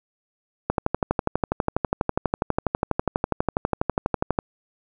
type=click train; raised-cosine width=1 ms; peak=-6 dBFS; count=46; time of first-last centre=0.7-4.389 s; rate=12.2 Hz; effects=none